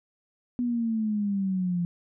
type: exponential sweep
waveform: sine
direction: down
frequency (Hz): 246.9 to 171.9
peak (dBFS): -24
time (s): 0.59-1.85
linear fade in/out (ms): 0
effects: none